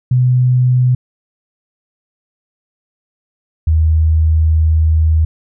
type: tone pair in turn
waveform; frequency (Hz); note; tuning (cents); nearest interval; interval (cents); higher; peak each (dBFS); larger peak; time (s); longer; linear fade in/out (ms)
sine; 125.9 / 79.31; B2 / D#2; +34 / +34; minor sixth; 800; first; -8; neither; 0.11-0.95 / 3.67-5.25; second; 5
effects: none